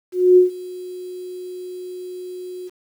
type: tone with ADSR envelope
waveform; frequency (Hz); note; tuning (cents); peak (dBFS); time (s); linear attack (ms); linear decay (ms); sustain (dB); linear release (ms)
sine; 363.6; F#4; -30; -6; 0.12-2.7; 250; 130; -23; 28
effects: 8-bit